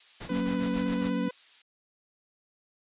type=noise; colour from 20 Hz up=violet; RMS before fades=-40 dBFS; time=0-1.62 s; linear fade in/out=5 ms
type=noise with tremolo; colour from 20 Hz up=pink; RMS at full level=-39 dBFS; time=0.2-1.1 s; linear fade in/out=10 ms; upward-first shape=sine; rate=7.3 Hz; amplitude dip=75%
type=tone with vibrato; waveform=sawtooth; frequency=498 Hz; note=B4; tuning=14 cents sharp; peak=-31 dBFS; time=0.29-1.31 s; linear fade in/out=5 ms; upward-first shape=triangle; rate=16 Hz; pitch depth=22 cents each way
type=chord; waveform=sine; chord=F# major; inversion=none; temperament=equal; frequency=185 / 233.1 / 277.2 Hz; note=F#3 / A#3 / C#4; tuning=0 / 0 / 0 cents; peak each=-31 dBFS; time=0.3-1.29 s; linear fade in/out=5 ms
effects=resampled to 8000 Hz